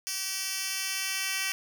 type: tone with high-pass filter sweep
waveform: 10% pulse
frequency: 384.1 Hz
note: G4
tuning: 35 cents flat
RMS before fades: -32 dBFS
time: 0.07-1.52 s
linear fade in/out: 0 ms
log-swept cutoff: 4600 to 2700 Hz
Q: 1.2
effects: none

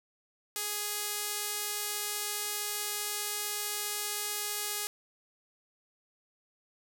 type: tone with band-pass filter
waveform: sawtooth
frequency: 415.3 Hz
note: G#4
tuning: in tune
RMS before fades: -35 dBFS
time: 0.56-4.87 s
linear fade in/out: 0 ms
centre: 12000 Hz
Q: 0.59
effects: none

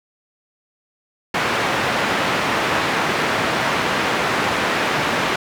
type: band-pass noise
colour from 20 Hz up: white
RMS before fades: -20 dBFS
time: 1.34-5.36 s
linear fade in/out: 5 ms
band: 120 to 1900 Hz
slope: 12 dB/octave
effects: none

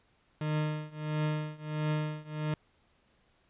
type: tone with tremolo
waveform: 40% pulse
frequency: 152.8 Hz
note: D#3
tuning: 31 cents flat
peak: -26 dBFS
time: 0.41-2.54 s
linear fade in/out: 2 ms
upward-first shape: triangle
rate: 1.5 Hz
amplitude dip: 95%
effects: pink hiss -69 dBFS RMS until 3.49 s + resampled to 8000 Hz

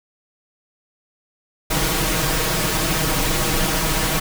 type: noise with comb filter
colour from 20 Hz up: pink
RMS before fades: -20 dBFS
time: 1.7-4.2 s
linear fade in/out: 10 ms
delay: 6.3 ms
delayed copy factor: +0.9
effects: none

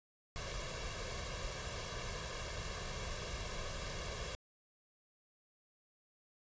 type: noise with comb filter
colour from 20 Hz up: pink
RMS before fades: -42 dBFS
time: 0.36-4.35 s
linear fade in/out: 0 ms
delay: 1.8 ms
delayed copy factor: +0.75
effects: resampled to 16000 Hz

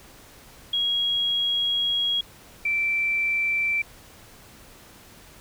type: tone pair in turn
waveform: sine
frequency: 3300 / 2338 Hz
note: G#7 / D7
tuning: -12 / -8 cents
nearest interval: tritone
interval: 596 cents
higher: first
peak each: -21 dBFS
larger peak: neither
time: 0.73-2.21 / 2.65-3.82 s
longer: first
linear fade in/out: 5 ms
effects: pink hiss -49 dBFS RMS until 5.4 s

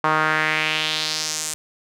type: tone with band-pass filter sweep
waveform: sawtooth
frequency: 155.56 Hz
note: D#3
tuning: in tune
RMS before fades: -22 dBFS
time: 0.04-1.54 s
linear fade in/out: 0 ms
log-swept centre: 1100 to 8200 Hz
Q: 2.5
effects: none

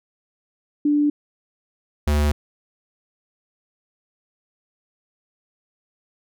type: tone pair in turn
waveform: sine / square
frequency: 293.7 / 74 Hz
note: D4 / D2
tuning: 0 / +14 cents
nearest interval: 2 octaves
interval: 2386 cents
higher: first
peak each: -15 / -17 dBFS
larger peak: first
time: 0.85-1.1 / 2.07-2.32 s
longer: neither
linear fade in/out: 5 ms
effects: none

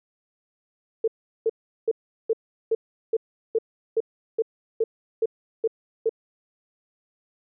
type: tone bursts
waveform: sine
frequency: 448.6 Hz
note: A4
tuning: 34 cents sharp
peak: -18 dBFS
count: 13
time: 1.04-6.094 s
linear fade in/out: 5 ms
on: 38 ms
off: 380 ms
effects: none

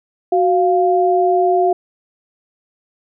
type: tone pair together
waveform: sine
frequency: 370 / 698.5 Hz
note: F#4 / F5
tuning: 0 / 0 cents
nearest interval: major seventh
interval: 1100 cents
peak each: -14 dBFS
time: 0.32-1.73 s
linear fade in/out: 5 ms
effects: none

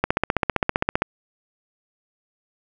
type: click train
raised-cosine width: 0.5 ms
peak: -3 dBFS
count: 16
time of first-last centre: 0.04-1.02 s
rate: 15.3 Hz
effects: none

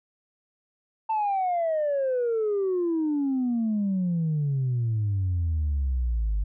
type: exponential sweep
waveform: sine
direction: down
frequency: 897 to 49 Hz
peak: -21 dBFS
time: 1.09-6.44 s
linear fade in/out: 10 ms
effects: tanh soft clip ceiling -20 dBFS

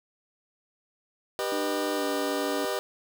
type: chord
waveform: sawtooth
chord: G augmented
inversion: none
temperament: just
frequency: 392 / 490 / 612.5 Hz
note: G4 / B4 / D#5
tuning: 0 / -14 / -27 cents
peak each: -28 dBFS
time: 1.39-2.79 s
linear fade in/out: 0 ms
type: tone with pitch glide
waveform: triangle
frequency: 300 to 286 Hz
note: D4 to D4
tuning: +37 to -46 cents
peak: -30 dBFS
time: 1.52-2.65 s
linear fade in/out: 2 ms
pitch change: -83 cents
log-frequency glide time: 1.96-2.03 s
effects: none

